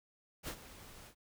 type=noise with ADSR envelope; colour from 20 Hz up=pink; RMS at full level=-40 dBFS; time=0.43-1.15 s; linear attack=48 ms; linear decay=75 ms; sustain=-14 dB; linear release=86 ms; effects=none